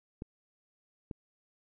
clicks, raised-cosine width 3 ms, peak -26 dBFS, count 2, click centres 0.221 / 1.112 s, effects none

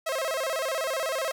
sawtooth tone with vibrato, 587.3 Hz, D5, in tune, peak -23 dBFS, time 0.06-1.32 s, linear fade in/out 10 ms, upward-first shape square, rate 16 Hz, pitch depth 170 cents each way, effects 9-bit

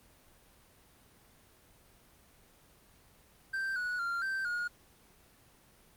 triangle tone with pitch steps, 1566 / 1467 / 1387 / 1560 / 1436 Hz, G6 / F#6 / F6 / G6 / F6, -2 / -15 / -12 / -9 / +48 cents, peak -30 dBFS, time 3.53-4.68 s, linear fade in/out 10 ms, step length 230 ms, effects pink hiss -62 dBFS RMS until 5.96 s + Opus 24 kbps

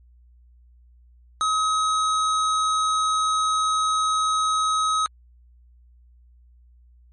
square tone, 1271 Hz, D#6, 36 cents sharp, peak -20 dBFS, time 1.41-5.06 s, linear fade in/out 0 ms, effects added 60 Hz sine -50 dBFS peak until 7.12 s + MP3 48 kbps

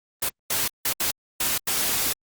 white noise bursts at uneven times, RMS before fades -24 dBFS, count 6, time 0.22-0.29 / 0.5-0.68 / 0.85-0.93 / 1-1.11 / 1.4-1.58 / 1.67-2.13 s, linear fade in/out 5 ms, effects Opus 32 kbps

